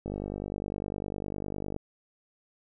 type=click train; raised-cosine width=2 ms; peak=-21 dBFS; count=86; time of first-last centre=0.06-1.763 s; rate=49.9 Hz; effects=none